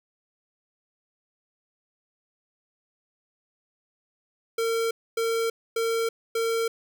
square tone bursts, 456.3 Hz, A#4, 37 cents flat, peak -24 dBFS, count 4, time 4.58-6.68 s, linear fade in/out 5 ms, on 330 ms, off 260 ms, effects none

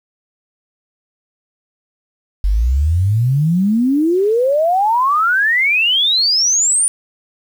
sine exponential sweep, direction up, 46.47 to 9540 Hz, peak -11 dBFS, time 2.44-6.88 s, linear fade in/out 0 ms, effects 7-bit

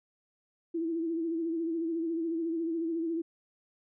sine tone with vibrato, 330 Hz, E4, 2 cents sharp, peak -29 dBFS, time 0.74-3.22 s, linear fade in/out 10 ms, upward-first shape sine, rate 14 Hz, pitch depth 52 cents each way, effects none

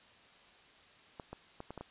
clicks, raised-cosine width 1 ms, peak -29 dBFS, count 6, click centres 1.198 / 1.33 / 1.604 / 1.706 / 1.777 / 1.81 s, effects white hiss -60 dBFS RMS until 1.9 s + resampled to 8000 Hz

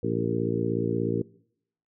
harmonic tone with a mistuned harmonic, 56.7 Hz, A#1, 47 cents flat, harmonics 2 / 3 / 4 / 5 / 6 / 7 / 8, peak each -32 / -32 / -32 / -32 / -32 / -32 / -32 dBFS, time 0.03-1.22 s, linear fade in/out 5 ms, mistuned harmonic 8, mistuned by +31 cents, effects noise-tail reverb RT60 0.7 s tail -22 dB re dry

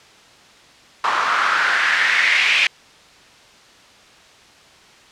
white noise with band-pass filter sweep, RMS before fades -17 dBFS, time 1.04-2.67 s, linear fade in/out 2 ms, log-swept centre 1100 to 2500 Hz, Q 3.7, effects white hiss -47 dBFS RMS until 5.11 s + low-pass 5000 Hz 12 dB/octave

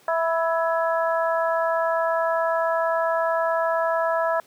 harmonic tone with a mistuned harmonic, 329.1 Hz, E4, 3 cents flat, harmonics 2 / 3 / 4 / 5, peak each -22 / -26 / -28 / -30 dBFS, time 0.08-4.4 s, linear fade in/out 2 ms, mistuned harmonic 5, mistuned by +33 cents, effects pink hiss -55 dBFS RMS until 4.46 s + high-pass 200 Hz 12 dB/octave

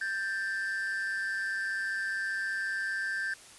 triangle tone pair together, 1570.1 / 1765 Hz, G6 / A6, +2 / +5 cents, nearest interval major second, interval 203 cents, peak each -30 / -34 dBFS, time 0.01-3.34 s, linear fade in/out 5 ms, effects white hiss -52 dBFS RMS until 3.58 s + resampled to 24000 Hz

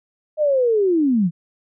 sine linear sweep, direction down, 625 to 156.8 Hz, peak -14 dBFS, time 0.37-1.31 s, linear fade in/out 50 ms, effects none

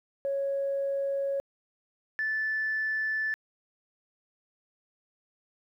sine tone pair in turn, 553 / 1751.5 Hz, C#5 / A6, -4 / -8 cents, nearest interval octave + minor sixth, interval 1996 cents, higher second, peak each -26 dBFS, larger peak neither, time 0.25-1.4 / 2.19-3.34 s, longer neither, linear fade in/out 0 ms, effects tanh soft clip ceiling -22 dBFS + 11-bit

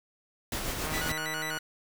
pink noise with tremolo, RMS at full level -32 dBFS, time 0.52-1.12 s, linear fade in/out 2 ms, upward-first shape sine, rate 7.3 Hz, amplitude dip 35%
click train, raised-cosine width 0.5 ms, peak -22 dBFS, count 114, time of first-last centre 0.85-1.574 s, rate 156 Hz
sawtooth tone with vibrato, 1700 Hz, G#6, 40 cents sharp, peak -30 dBFS, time 0.93-1.59 s, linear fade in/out 10 ms, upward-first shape square, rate 6.1 Hz, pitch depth 260 cents each way
effects none

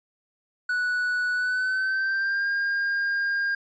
triangle tone with pitch glide, 1477 to 1610.7 Hz, F#6 to G6, -3 to +47 cents, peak -21 dBFS, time 0.69-3.55 s, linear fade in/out 5 ms, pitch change +150 cents, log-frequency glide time 1.33-2.49 s, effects resampled to 16000 Hz

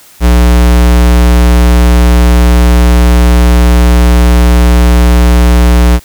square tone, 60 Hz, B1, 49 cents flat, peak -3 dBFS, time 0.2-6 s, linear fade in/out 50 ms, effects white hiss -38 dBFS RMS until 6.04 s

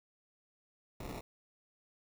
pink noise with sample-and-hold, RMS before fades -43 dBFS, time 1-1.21 s, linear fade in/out 5 ms, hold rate 1575 Hz, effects none

